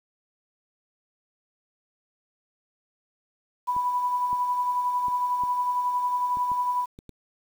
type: tone with tremolo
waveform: sine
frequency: 987.8 Hz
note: B5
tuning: in tune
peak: -21 dBFS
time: 3.67-6.86 s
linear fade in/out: 20 ms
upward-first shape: sine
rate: 11 Hz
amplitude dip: 40%
type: clicks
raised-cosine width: 3 ms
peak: -30 dBFS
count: 8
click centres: 3.765 / 4.33 / 5.083 / 5.436 / 6.371 / 6.517 / 6.989 / 7.093 s
effects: 8-bit